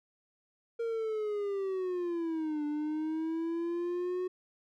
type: linear two-way sweep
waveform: triangle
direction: down then up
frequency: 466.2 to 294.6 to 367.9 Hz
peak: -29 dBFS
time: 0.79-4.28 s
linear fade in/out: 10 ms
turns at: 2.65 s
effects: none